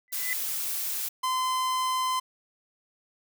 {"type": "tone with exponential growth", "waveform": "sine", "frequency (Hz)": 2007, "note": "B6", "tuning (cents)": 27, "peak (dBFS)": -25, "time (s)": [0.08, 0.33], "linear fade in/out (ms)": 0, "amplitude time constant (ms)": 54}
{"type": "noise", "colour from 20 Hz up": "blue", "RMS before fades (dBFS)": -31, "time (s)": [0.12, 1.09], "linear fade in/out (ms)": 10}
{"type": "tone", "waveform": "45% pulse", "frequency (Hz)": 1029, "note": "C6", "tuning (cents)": -29, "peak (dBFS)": -25, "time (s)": [1.23, 2.2], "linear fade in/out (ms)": 10}
{"effects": []}